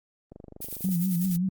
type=click train; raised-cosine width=2 ms; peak=-30 dBFS; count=15; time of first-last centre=0.32-0.889 s; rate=24.6 Hz
type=noise with tremolo; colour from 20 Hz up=violet; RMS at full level=-34 dBFS; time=0.61-1.37 s; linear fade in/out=10 ms; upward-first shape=square; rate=10 Hz; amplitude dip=55%
type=tone with vibrato; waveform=sine; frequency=180 Hz; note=F#3; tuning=47 cents flat; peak=-23 dBFS; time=0.84-1.49 s; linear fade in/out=5 ms; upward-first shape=triangle; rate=5.3 Hz; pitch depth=120 cents each way
effects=Opus 32 kbps